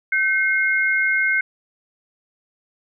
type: tone pair together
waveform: sine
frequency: 1539.2 / 2147 Hz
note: G6 / C7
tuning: -32 / +44 cents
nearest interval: tritone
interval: 576 cents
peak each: -19 dBFS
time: 0.12-1.41 s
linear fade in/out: 5 ms
effects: none